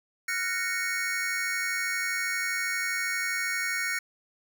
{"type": "chord", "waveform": "square", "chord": "Gb major seventh", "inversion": "third", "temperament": "just", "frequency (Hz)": [1387.5, 1480, 1850, 2220], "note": ["F6", "Gb6", "Bb6", "Db7"], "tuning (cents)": [-12, 0, -14, 2], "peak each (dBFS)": [-38, -35, -33, -32], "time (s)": [0.28, 3.99], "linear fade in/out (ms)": 5, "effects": []}